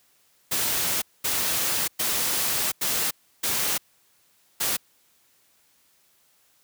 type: noise bursts at uneven times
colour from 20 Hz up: white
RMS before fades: -25 dBFS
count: 6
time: 0.51-1.02 / 1.24-1.88 / 1.99-2.72 / 2.81-3.11 / 3.43-3.78 / 4.6-4.77 s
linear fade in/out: 10 ms
effects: white hiss -63 dBFS RMS until 6.63 s + high-pass 60 Hz 12 dB/octave